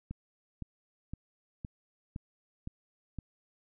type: click train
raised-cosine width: 5 ms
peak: -26 dBFS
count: 7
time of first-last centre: 0.11-3.187 s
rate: 1.95 Hz
effects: none